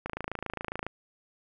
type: click train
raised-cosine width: 0.5 ms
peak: -18 dBFS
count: 23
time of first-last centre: 0.06-0.866 s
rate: 27.3 Hz
effects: none